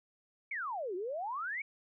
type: exponential two-way sweep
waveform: sine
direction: down then up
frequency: 2306 to 346.4 to 2306 Hz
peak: -35 dBFS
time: 0.51-1.62 s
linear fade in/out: 5 ms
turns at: 0.95 s
effects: none